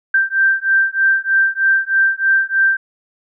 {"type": "beating tone pair", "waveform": "sine", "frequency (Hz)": [1568, 1571.2], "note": ["G6", "G6"], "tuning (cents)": [0, 4], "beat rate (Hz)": 3.2, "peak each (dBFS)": -15, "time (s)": [0.14, 2.77], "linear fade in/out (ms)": 5, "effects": []}